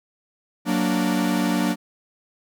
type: chord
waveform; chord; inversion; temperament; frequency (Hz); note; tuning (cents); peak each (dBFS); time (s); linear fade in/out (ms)
45% pulse; Gb augmented; none; equal; 185 / 233.1 / 293.7; Gb3 / Bb3 / D4; 0 / 0 / 0; -24; 0.65-1.76; 50
effects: none